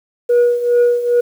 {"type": "tone with tremolo", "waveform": "sine", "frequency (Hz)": 482.1, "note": "B4", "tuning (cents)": -42, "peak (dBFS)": -5, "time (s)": [0.29, 1.21], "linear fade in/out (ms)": 10, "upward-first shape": "triangle", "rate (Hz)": 2.4, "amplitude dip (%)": 80, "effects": ["tanh soft clip ceiling -7 dBFS", "7-bit"]}